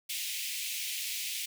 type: high-pass noise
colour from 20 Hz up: pink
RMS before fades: -36 dBFS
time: 0.09-1.46 s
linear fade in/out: 10 ms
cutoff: 2200 Hz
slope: 48 dB/octave
effects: none